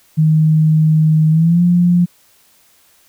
sine tone with pitch glide, 156.4 to 175.55 Hz, D#3 to F3, +9 to +9 cents, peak -8 dBFS, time 0.17-2.06 s, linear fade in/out 20 ms, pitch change +200 cents, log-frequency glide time 1.3-1.62 s, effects white hiss -52 dBFS RMS until 3.08 s

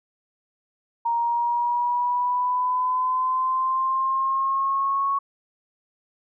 sine linear sweep, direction up, 932.3 to 1108.7 Hz, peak -20 dBFS, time 1.05-5.19 s, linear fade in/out 10 ms, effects none

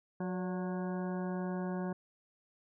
harmonic tone with a mistuned harmonic, 182.2 Hz, F#3, 26 cents flat, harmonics 1 / 2 / 3 / 4 / 5 / 6 / 8 / 9, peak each -35 / -41 / -45 / -47 / -49 / -51 / -53 / -54 dBFS, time 0.2-1.93 s, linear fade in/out 5 ms, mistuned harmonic 3, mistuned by +59 cents, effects none

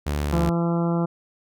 sawtooth tone, 73.42 Hz, D2, in tune, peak -19 dBFS, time 0.06-0.5 s, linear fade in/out 10 ms
harmonic tone, 169.6 Hz, E3, 50 cents sharp, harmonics 1 / 2 / 3 / 4 / 5 / 6 / 7 / 8, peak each -21 / -27 / -31 / -33 / -35 / -37 / -38 / -39 dBFS, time 0.32-1.06 s, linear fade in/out 10 ms
effects none

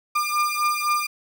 35% pulse beating tone pair, 1200 / 1203.9 Hz, D6 / D6, +37 / +43 cents, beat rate 3.9 Hz, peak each -22 dBFS, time 0.15-1.07 s, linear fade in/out 10 ms, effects none

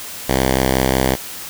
5% pulse tone, 65.41 Hz, C2, in tune, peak -3 dBFS, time 0.28-1.16 s, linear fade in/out 20 ms, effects white hiss -31 dBFS RMS until 1.49 s

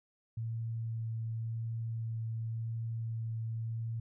sine tone with vibrato, 113.5 Hz, A#2, 46 cents flat, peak -34 dBFS, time 0.37-4 s, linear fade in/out 5 ms, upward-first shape sine, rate 0.91 Hz, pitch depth 10 cents each way, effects none

